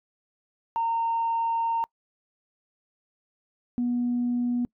sine tone pair in turn, 918 / 243.1 Hz, A#5 / B3, -27 / -27 cents, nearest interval octave + major seventh, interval 2300 cents, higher first, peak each -22 / -22 dBFS, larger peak neither, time 0.76-1.84 / 3.78-4.65 s, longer first, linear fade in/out 0 ms, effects noise-tail reverb RT60 0.1 s tail -26 dB re dry + tanh soft clip ceiling -19 dBFS

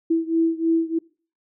sine beating tone pair, 327.3 / 330.5 Hz, E4 / E4, -12 / +5 cents, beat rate 3.2 Hz, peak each -20 / -22 dBFS, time 0.1-0.99 s, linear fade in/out 10 ms, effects noise-tail reverb RT60 0.4 s tail -23 dB re dry

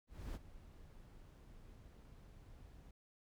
brown noise with ADSR envelope, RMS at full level -43 dBFS, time 0.07-2.91 s, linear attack 280 ms, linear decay 30 ms, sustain -15 dB, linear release 4 ms, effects none

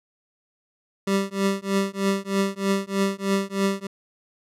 25% pulse tone with tremolo, 196 Hz, G3, in tune, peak -14 dBFS, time 1.07-3.87 s, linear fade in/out 5 ms, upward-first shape triangle, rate 3.2 Hz, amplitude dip 100%, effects low-pass 11000 Hz 12 dB/octave

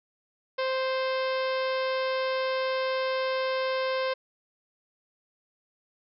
harmonic tone, 523 Hz, C5, 1 cent flat, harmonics 1 / 2 / 3 / 4 / 5 / 6 / 7 / 8 / 9 / 10, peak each -27 / -33 / -37 / -39 / -41 / -43 / -44 / -45 / -46 / -47 dBFS, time 0.58-4.14 s, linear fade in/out 10 ms, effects none

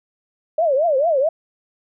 sine tone with vibrato, 600 Hz, D5, 37 cents sharp, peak -14 dBFS, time 0.58-1.29 s, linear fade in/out 5 ms, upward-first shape triangle, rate 4.5 Hz, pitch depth 290 cents each way, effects none

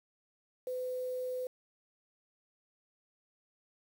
sine tone with quantisation, 505 Hz, B4, 39 cents sharp, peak -34 dBFS, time 0.67-1.47 s, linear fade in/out 2 ms, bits 9, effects none

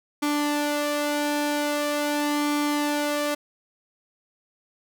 sawtooth tone with flanger, 293.7 Hz, D4, in tune, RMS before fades -25 dBFS, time 0.22-3.35 s, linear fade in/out 10 ms, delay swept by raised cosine 0.89 to 2.19 ms, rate 0.43 Hz, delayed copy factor +0.5, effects none

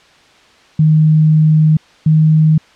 sine tone pair in turn, 155.56 / 156.38 Hz, D#3 / D#3, 0 / +9 cents, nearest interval unison, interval 9 cents, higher second, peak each -6 dBFS, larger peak neither, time 0.79-1.77 / 2.06-2.58 s, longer first, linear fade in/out 5 ms, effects white hiss -46 dBFS RMS until 2.75 s + low-pass 4000 Hz 12 dB/octave

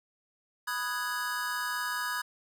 square chord, G# minor seventh, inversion first, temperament equal, 987.8 / 1244.5 / 1480 / 1661.2 Hz, B5 / D#6 / F#6 / G#6, 0 / 0 / 0 / 0 cents, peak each -38 / -38 / -40 / -35 dBFS, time 0.67-2.22 s, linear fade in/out 10 ms, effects none

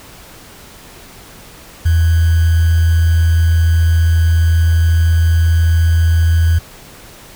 sine tone with sample-and-hold, 82.7 Hz, E2, 6 cents sharp, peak -8 dBFS, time 1.85-6.59 s, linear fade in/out 10 ms, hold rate 1575 Hz, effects pink hiss -38 dBFS RMS until 7.35 s

